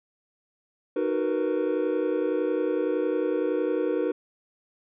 triangle chord, B major seventh, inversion first, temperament just, 308.7 / 370.4 / 463 / 493.9 Hz, D#4 / F#4 / A#4 / B4, -14 / +2 / -12 / 0 cents, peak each -27 dBFS, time 0.96-4.12 s, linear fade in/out 5 ms, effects resampled to 8000 Hz

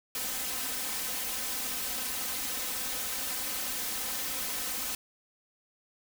white noise with comb filter, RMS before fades -34 dBFS, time 0.15-4.95 s, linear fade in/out 2 ms, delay 3.9 ms, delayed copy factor +0.95, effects none

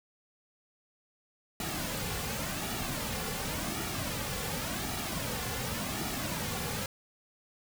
pink noise with flanger, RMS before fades -35 dBFS, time 1.6-6.86 s, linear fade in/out 2 ms, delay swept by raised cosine 1.9 to 3.2 ms, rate 0.9 Hz, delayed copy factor -0.6, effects none

